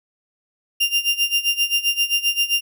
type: tone with tremolo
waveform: 35% pulse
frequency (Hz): 2794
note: F7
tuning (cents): 0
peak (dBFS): -13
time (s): 0.8-2.61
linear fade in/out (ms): 10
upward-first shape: sine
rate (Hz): 7.6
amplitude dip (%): 85
effects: none